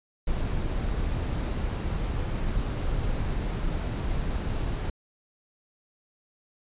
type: noise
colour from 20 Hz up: brown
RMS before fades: -28 dBFS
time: 0.27-4.9 s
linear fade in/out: 5 ms
effects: resampled to 8000 Hz